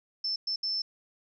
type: tone bursts at uneven times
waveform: sine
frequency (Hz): 5300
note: E8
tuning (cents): +9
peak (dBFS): -28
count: 3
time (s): 0.24-0.36 / 0.47-0.56 / 0.63-0.82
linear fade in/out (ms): 5
effects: none